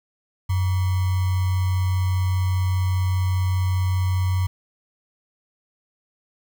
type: tone with sample-and-hold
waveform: sine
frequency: 92.5 Hz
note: F#2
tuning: in tune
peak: -18 dBFS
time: 0.49-4.47 s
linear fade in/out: 10 ms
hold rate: 1050 Hz
effects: none